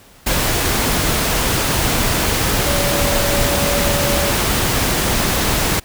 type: tone in noise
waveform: sine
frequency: 571 Hz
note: D5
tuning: 49 cents flat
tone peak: -21 dBFS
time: 2.66-4.32 s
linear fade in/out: 10 ms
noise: pink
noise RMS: -17 dBFS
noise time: 0.26-5.8 s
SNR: -7 dB
effects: pink hiss -46 dBFS RMS until 5.84 s